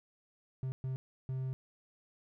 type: tone bursts at uneven times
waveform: triangle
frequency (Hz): 130.81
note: C3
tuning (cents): 0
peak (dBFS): -32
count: 3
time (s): 0.63-0.72 / 0.84-0.96 / 1.29-1.53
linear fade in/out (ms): 0
effects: none